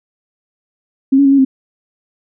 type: tone with pitch steps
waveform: sine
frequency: 268.8 / 280.7 / 273 / 276.9 / 265.2 Hz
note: C4 / C#4 / C#4 / C#4 / C4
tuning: +47 / +22 / -26 / -2 / +23 cents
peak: -6 dBFS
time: 1.12-1.45 s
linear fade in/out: 10 ms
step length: 66 ms
effects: none